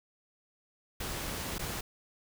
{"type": "noise with dropouts", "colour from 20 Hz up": "pink", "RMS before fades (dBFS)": -37, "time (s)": [1, 1.81], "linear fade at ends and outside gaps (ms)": 5, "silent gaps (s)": [1.583, 1.592], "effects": []}